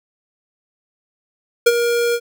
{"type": "tone with ADSR envelope", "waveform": "square", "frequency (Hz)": 473.4, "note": "A#4", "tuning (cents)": 27, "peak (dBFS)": -7, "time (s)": [1.66, 2.2], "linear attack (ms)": 10, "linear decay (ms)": 39, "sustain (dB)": -9, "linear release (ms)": 57, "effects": []}